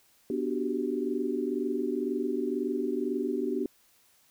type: chord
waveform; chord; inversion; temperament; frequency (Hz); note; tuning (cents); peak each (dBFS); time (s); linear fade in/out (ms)
sine; G major seventh; first; equal; 246.9 / 293.7 / 370 / 392; B3 / D4 / F#4 / G4; 0 / 0 / 0 / 0; -33; 0.3-3.66; 2
effects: white hiss -64 dBFS RMS until 4.3 s